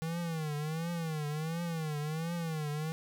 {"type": "tone with vibrato", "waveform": "square", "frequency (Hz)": 159.3, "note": "D#3", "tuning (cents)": 41, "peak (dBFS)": -34, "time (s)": [0.02, 2.92], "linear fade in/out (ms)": 0, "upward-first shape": "triangle", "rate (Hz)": 1.4, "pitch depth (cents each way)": 150, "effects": []}